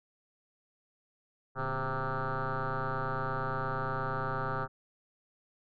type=tone with frequency modulation; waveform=sine; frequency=659.3 Hz; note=E5; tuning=in tune; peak=-29 dBFS; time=1.55-4.68 s; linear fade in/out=50 ms; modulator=129 Hz; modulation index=6.1; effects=tanh soft clip ceiling -27 dBFS